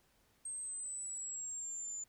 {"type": "linear sweep", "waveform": "sine", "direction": "down", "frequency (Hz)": [8420, 7040], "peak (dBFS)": -40, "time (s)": [0.45, 2.04], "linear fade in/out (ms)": 5, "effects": ["pink hiss -72 dBFS RMS until 2.08 s"]}